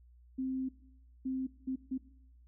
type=tone bursts at uneven times; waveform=sine; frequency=261.6 Hz; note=C4; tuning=in tune; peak=-32 dBFS; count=4; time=0.38-0.69 / 1.25-1.47 / 1.67-1.76 / 1.91-1.98 s; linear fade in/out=10 ms; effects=noise-tail reverb RT60 0.8 s tail -19 dB re dry + added 60 Hz sine -57 dBFS peak until 2.47 s